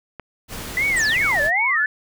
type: clicks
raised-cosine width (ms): 0.5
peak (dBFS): -19 / -24 / -26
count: 3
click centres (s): 0.197 / 0.536 / 0.739
type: noise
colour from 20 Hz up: pink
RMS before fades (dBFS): -32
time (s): 0.48-1.51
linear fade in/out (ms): 50
type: tone with vibrato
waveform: sine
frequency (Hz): 1964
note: B6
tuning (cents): -10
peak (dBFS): -17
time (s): 0.77-1.86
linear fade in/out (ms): 2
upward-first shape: sine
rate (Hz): 2.6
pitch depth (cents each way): 230
type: exponential two-way sweep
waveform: sine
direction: down then up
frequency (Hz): 8890 to 554.4 to 1572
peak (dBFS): -23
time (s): 0.96-1.86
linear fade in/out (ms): 10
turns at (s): 1.41
effects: none